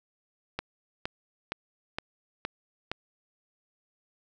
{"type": "click train", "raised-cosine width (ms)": 0.3, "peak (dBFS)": -15, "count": 6, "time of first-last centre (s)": [0.59, 2.916], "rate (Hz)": 2.15, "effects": []}